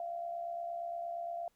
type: tone with amplitude modulation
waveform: sine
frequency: 687 Hz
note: F5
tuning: 29 cents flat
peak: -34 dBFS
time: 0-1.48 s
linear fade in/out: 2 ms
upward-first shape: sine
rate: 68.6 Hz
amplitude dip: 55%
effects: pink hiss -75 dBFS RMS until 1.55 s